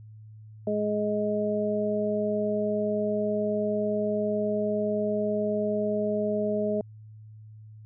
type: harmonic tone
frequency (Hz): 209.5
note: G#3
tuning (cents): +15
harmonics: 1 / 2 / 3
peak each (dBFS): -29 / -29 / -28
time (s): 0.67-6.81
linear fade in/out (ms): 2
effects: added 108 Hz sine -44 dBFS peak until 7.85 s